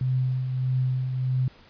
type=tone with tremolo; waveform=sine; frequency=128.8 Hz; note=C3; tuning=27 cents flat; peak=-20 dBFS; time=0.01-1.48 s; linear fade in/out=2 ms; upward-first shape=triangle; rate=1.6 Hz; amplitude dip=50%; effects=pink hiss -53 dBFS RMS until 1.69 s + resampled to 11025 Hz